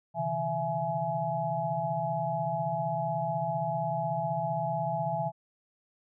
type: tone cluster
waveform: sine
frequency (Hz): 131.3 / 145.9 / 161.7 / 667 / 842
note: C3 / D3 / E3 / E5 / G#5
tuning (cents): +6 / -11 / -33 / +20 / +24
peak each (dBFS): -39 / -40 / -36 / -32 / -32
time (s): 0.14-5.32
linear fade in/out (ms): 50
effects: none